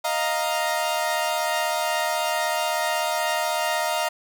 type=chord; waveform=sawtooth; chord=Eb suspended second; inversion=none; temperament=equal; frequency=622.3 / 698.5 / 932.3 Hz; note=Eb5 / F5 / Bb5; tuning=0 / 0 / 0 cents; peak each=-23 dBFS; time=0.04-4.09 s; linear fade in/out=10 ms; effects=none